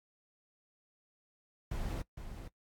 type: noise with echo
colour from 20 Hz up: brown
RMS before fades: -37 dBFS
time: 1.71-2.02 s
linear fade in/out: 5 ms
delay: 460 ms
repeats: 1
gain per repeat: -8 dB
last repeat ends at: 2.48 s
effects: noise-tail reverb RT60 0.1 s tail -20 dB re dry + AAC 64 kbps